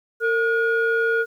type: tone pair together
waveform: sine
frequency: 455.5 / 1439 Hz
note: A#4 / F#6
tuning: -40 / -49 cents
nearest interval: octave + minor sixth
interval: 1991 cents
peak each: -19 dBFS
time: 0.2-1.26 s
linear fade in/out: 50 ms
effects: tanh soft clip ceiling -13 dBFS + 9-bit